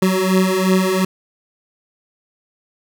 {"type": "beating tone pair", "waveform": "25% pulse", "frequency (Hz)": [185.7, 188.5], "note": ["F#3", "F#3"], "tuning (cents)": [7, 32], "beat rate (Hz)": 2.8, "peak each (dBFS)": [-14, -12], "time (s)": [0.02, 1.05], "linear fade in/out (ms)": 5, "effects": []}